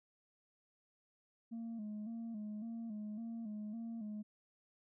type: tone with vibrato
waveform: sine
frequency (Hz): 220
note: A3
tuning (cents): 0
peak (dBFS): -39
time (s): 1.51-4.23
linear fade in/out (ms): 20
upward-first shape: square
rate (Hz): 1.8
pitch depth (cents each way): 72
effects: tanh soft clip ceiling -40 dBFS